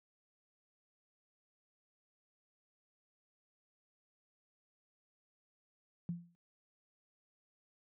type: tone with exponential decay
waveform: sine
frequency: 172.2 Hz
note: F3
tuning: 24 cents flat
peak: -32 dBFS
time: 6.09-6.35 s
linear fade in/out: 0 ms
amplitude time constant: 55 ms
effects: high-pass 100 Hz 12 dB/octave